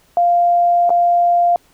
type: tone with dropouts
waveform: sine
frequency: 697 Hz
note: F5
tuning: 4 cents flat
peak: -10 dBFS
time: 0.17-1.56 s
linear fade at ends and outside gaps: 1 ms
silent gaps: 0.894-0.903 s
effects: pink hiss -54 dBFS RMS until 1.73 s